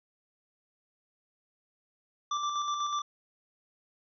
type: tone with tremolo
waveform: square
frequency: 1174.7 Hz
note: D6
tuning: in tune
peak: -29 dBFS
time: 2.31-3.02 s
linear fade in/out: 5 ms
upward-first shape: square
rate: 8.1 Hz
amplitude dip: 35%
effects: resampled to 16000 Hz